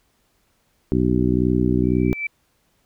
harmonic tone, 62 Hz, B1, 7 cents sharp, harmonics 1 / 2 / 3 / 4 / 5 / 6, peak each -25 / -23 / -23 / -22 / -22 / -24 dBFS, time 0.92-2.13 s, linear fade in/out 0 ms
sine tone with exponential growth, 2323 Hz, D7, 20 cents flat, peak -20 dBFS, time 1.83-2.27 s, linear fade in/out 5 ms, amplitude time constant 94 ms
effects pink hiss -65 dBFS RMS until 2.85 s

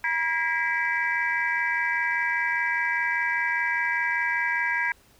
sine tone cluster, 956 / 1627 / 1939 / 2024 / 2309 Hz, A#5 / G#6 / B6 / B6 / D7, +43 / -36 / -32 / +42 / -30 cents, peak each -30 / -26 / -30 / -31 / -30 dBFS, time 0.04-4.92 s, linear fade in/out 2 ms, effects tanh soft clip ceiling -12 dBFS + pink hiss -58 dBFS RMS until 5.19 s

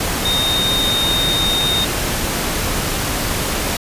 sine tone in noise, 3691 Hz, A#7, 18 cents flat, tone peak -16 dBFS, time 0.25-1.85 s, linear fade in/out 5 ms, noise pink, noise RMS -20 dBFS, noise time 0-3.77 s, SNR +1 dB, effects resampled to 32000 Hz

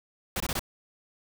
pink noise bursts, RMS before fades -30 dBFS, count 4, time 0.36-0.594 s, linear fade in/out 2 ms, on 42 ms, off 22 ms, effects none

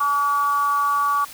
sine tone with amplitude modulation, 1142 Hz, D6, 49 cents flat, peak -14 dBFS, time 0-1.25 s, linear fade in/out 10 ms, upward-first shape sine, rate 287 Hz, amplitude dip 65%, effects white hiss -40 dBFS RMS until 1.33 s

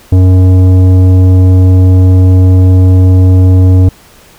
sine tone with tanh clipping, 92.5 Hz, F#2, in tune, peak -3 dBFS, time 0.12-3.89 s, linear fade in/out 5 ms, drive 12 dB, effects pink hiss -39 dBFS RMS until 4.38 s

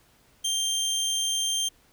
25% pulse tone, 3168 Hz, G7, 18 cents sharp, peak -21 dBFS, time 0.44-1.69 s, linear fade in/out 10 ms, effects pink hiss -61 dBFS RMS until 1.92 s

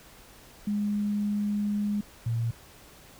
sine tone pair in turn, 206.5 / 115.89 Hz, G#3 / A#2, -10 / -10 cents, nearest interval minor seventh, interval 1000 cents, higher first, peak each -25 dBFS, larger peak neither, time 0.67-2.01 / 2.26-2.51 s, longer first, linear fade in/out 5 ms, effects pink hiss -52 dBFS RMS until 3.19 s

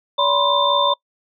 sine tone cluster, 572 / 979 / 1044 / 3576 Hz, D5 / B5 / C6 / A7, -46 / -15 / -4 / +27 cents, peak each -20 dBFS, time 0.18-0.94 s, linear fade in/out 10 ms, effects noise-tail reverb RT60 0.1 s tail -24 dB re dry

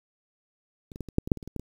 clicks, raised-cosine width 3 ms, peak -30 / -27 / -20 / -27 / -8 / -20 / -6 / -25 / -28 / -26 / -19 / -24 dBFS, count 12, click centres 0.918 / 0.959 / 1.007 / 1.087 / 1.184 / 1.275 / 1.318 / 1.373 / 1.428 / 1.476 / 1.563 / 1.596 s, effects 8-bit

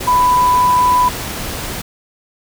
sine tone in noise, 994 Hz, B5, 11 cents sharp, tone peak -9 dBFS, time 0.07-1.09 s, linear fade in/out 10 ms, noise pink, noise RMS -24 dBFS, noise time 0-1.82 s, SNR +12 dB, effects none

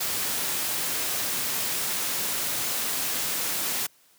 white noise, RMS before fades -28 dBFS, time 0-3.87 s, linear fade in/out 10 ms, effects white hiss -60 dBFS RMS until 4.18 s + high-pass 100 Hz 12 dB/octave

